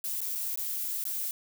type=noise with dropouts; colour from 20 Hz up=violet; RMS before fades=-33 dBFS; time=0.04-1.31 s; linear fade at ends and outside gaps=0 ms; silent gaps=0.205-0.215 / 0.353-0.357 / 0.557-0.574 / 1.04-1.053 s; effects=none

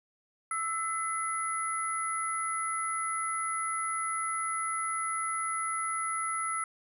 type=tone cluster; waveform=sine; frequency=1318 / 2021 / 10300 Hz; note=E6 / B6 / E9; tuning=-1 / +39 / -41 cents; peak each=-31 / -39 / -37 dBFS; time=0.51-6.64 s; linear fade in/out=2 ms; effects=none

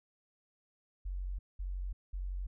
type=tone bursts; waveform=sine; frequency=46.06 Hz; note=F#1; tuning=7 cents flat; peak=-35 dBFS; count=3; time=1.05-2.47 s; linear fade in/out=10 ms; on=340 ms; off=200 ms; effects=none

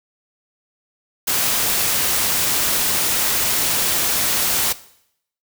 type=noise; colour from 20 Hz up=white; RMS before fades=-19 dBFS; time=1.27-4.73 s; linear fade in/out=10 ms; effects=noise-tail reverb RT60 0.7 s tail -17 dB re dry

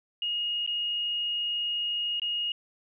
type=tone with dropouts; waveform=sine; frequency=2867 Hz; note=F7; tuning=45 cents sharp; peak=-27 dBFS; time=0.22-2.52 s; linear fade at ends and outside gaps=2 ms; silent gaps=0.664-0.675 / 2.198-2.218 s; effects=none

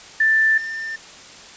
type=tone pair in turn; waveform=sine / triangle; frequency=1770 / 1792.6 Hz; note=A6 / A6; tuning=+10 / +32 cents; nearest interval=unison; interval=22 cents; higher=second; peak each=-13 / -24 dBFS; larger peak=first; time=0.2-0.58 / 0.58-0.96 s; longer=neither; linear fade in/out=5 ms; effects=white hiss -41 dBFS RMS until 1.56 s + resampled to 16000 Hz

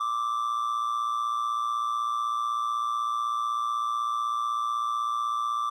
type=tone with amplitude modulation; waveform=triangle; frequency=1174.7 Hz; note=D6; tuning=in tune; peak=-21 dBFS; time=0-5.7 s; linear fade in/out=10 ms; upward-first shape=sine; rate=116 Hz; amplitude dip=60%; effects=none

